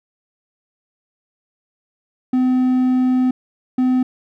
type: tone bursts at uneven times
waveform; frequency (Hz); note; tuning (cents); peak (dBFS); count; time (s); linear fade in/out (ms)
triangle; 254.8; C4; -46; -11; 2; 2.33-3.31 / 3.78-4.03; 5
effects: none